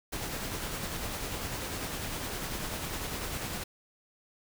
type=noise with tremolo; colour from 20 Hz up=pink; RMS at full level=-35 dBFS; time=0.12-3.64 s; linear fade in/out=10 ms; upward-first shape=sine; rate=10 Hz; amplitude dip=30%; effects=none